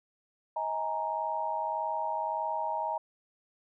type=chord; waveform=sine; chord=D# suspended fourth; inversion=none; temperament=equal with one note detuned; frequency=633.1 / 830.6 / 932.3 Hz; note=D#5 / G#5 / A#5; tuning=+30 / 0 / 0 cents; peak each=-36 / -35 / -32 dBFS; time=0.56-2.98 s; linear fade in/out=5 ms; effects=none